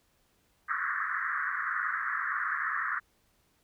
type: band-pass noise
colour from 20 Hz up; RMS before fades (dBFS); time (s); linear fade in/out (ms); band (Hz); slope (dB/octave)
white; -32; 0.68-3; 20; 1100 to 1900; 96
effects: pink hiss -70 dBFS RMS until 3.63 s